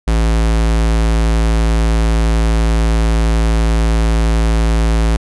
square tone, 55.5 Hz, A1, 16 cents sharp, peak -11 dBFS, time 0.07-5.17 s, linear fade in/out 10 ms, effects resampled to 24000 Hz

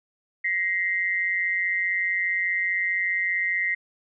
sine tone pair together, 1894.2 / 2079 Hz, A#6 / C7, +27 / -12 cents, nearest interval major second, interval 161 cents, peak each -25 / -25 dBFS, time 0.44-3.75 s, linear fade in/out 10 ms, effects none

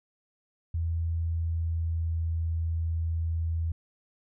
sine tone with pitch glide, 82.9 to 82.23 Hz, E2 to E2, +10 to -4 cents, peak -26 dBFS, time 0.74-3.72 s, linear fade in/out 5 ms, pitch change -14 cents, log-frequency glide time 1.23-2.18 s, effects none

